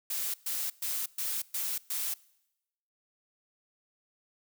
blue noise bursts, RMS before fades -33 dBFS, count 6, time 0.1-2.14 s, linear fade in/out 5 ms, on 240 ms, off 120 ms, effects noise-tail reverb RT60 0.9 s tail -23 dB re dry

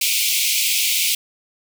pink high-pass noise, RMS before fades -19 dBFS, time 0.01-1.15 s, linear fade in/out 5 ms, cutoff 2200 Hz, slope 96 dB/octave, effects none

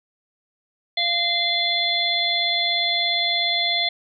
harmonic tone, 691 Hz, F5, 19 cents flat, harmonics 1 / 3 / 5 / 6, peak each -28 / -25 / -22 / -25 dBFS, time 0.97-3.89 s, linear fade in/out 5 ms, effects none

